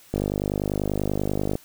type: click train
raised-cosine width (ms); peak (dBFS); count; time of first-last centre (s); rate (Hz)
2; -11; 72; 0.14-1.554; 50.2
effects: white hiss -52 dBFS RMS until 1.64 s